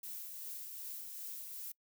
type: noise with tremolo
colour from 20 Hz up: violet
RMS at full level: -44 dBFS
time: 0.03-1.72 s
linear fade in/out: 5 ms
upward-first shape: triangle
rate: 2.6 Hz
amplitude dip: 35%
effects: noise-tail reverb RT60 0.1 s tail -25 dB re dry